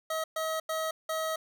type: tone bursts at uneven times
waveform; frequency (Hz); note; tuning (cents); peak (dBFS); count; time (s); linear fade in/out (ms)
25% pulse; 638; D#5; +43; -26; 4; 0.1-0.24 / 0.36-0.6 / 0.69-0.91 / 1.09-1.36; 5
effects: none